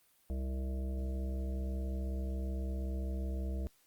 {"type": "harmonic tone", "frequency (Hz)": 65.4, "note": "C2", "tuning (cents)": 0, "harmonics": [1, 3, 5, 7, 9, 10], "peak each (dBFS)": [-34, -44, -48, -51, -53, -54], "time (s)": [0.3, 3.67], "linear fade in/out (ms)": 0, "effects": ["white hiss -69 dBFS RMS until 3.86 s", "Opus 32 kbps"]}